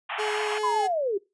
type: band-pass noise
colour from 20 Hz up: pink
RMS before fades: -32 dBFS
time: 0.09-0.59 s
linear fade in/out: 10 ms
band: 670 to 3300 Hz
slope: 96 dB/octave
type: tone with vibrato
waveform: 35% pulse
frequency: 423.7 Hz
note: G#4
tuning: 35 cents sharp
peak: -25 dBFS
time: 0.18-0.88 s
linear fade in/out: 20 ms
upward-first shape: sine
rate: 5.3 Hz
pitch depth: 12 cents each way
type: linear sweep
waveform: sine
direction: down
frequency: 1043 to 370 Hz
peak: -23 dBFS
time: 0.63-1.18 s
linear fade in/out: 10 ms
effects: noise-tail reverb RT60 0.2 s tail -18 dB re dry + resampled to 22050 Hz